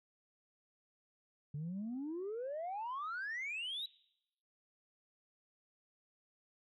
sine exponential sweep, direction up, 140.7 to 3951 Hz, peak -37 dBFS, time 1.54-3.86 s, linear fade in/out 5 ms, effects noise-tail reverb RT60 0.8 s tail -22 dB re dry + tanh soft clip ceiling -36 dBFS

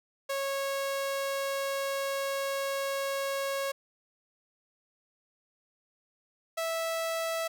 sawtooth tone pair in turn, 550 / 656.1 Hz, C#5 / E5, -14 / -8 cents, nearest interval minor third, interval 306 cents, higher second, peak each -26 dBFS, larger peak neither, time 0.29-3.72 / 6.57-7.48 s, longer first, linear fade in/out 10 ms, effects none

